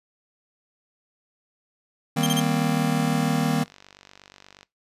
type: chord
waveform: square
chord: C minor seventh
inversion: first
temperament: just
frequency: 156.98 / 196.22 / 235.5 / 261.6 Hz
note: Eb3 / G3 / Bb3 / C4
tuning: +16 / +2 / +18 / 0 cents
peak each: -25 / -30 / -26 / -29 dBFS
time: 2.16-3.64 s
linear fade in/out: 10 ms
type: tone bursts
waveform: sawtooth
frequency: 3171 Hz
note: G7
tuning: 19 cents sharp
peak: -20 dBFS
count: 3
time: 2.23-2.399 s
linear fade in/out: 2 ms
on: 33 ms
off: 35 ms
type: click train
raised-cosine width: 0.2 ms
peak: -28 dBFS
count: 77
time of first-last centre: 3.06-4.63 s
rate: 48.4 Hz
effects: noise-tail reverb RT60 0.2 s tail -21 dB re dry + resampled to 32000 Hz